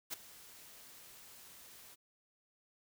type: noise with ADSR envelope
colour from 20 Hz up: white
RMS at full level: -38 dBFS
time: 0.1-1.96 s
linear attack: 31 ms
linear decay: 13 ms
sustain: -18 dB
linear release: 29 ms
effects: none